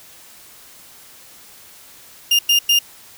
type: tone bursts at uneven times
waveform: 35% pulse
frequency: 2818 Hz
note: F7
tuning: 15 cents sharp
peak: -10 dBFS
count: 3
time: 2.31-2.39 / 2.49-2.59 / 2.69-2.79 s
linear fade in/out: 5 ms
effects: white hiss -44 dBFS RMS until 3.17 s